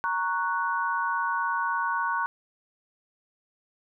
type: chord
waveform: sine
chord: F# major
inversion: first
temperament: equal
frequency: 932.3 / 1108.7 / 1480 Hz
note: A#5 / C#6 / F#6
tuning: 0 / 0 / 0 cents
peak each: -29 dBFS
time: 0.04-2.26 s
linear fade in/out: 0 ms
effects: none